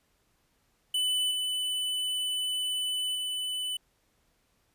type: tone with level steps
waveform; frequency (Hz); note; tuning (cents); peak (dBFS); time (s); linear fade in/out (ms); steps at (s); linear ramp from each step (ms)
square; 2997; F#7; +22; -26 / -29 / -31; 0.94-3.77; 5; 1.31 / 3.15; 2
effects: pink hiss -71 dBFS RMS until 4.74 s + resampled to 32000 Hz